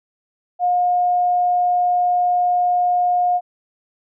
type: tone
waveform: sine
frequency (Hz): 715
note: F5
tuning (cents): +41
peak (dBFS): -14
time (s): 0.59-3.41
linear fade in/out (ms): 50
effects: none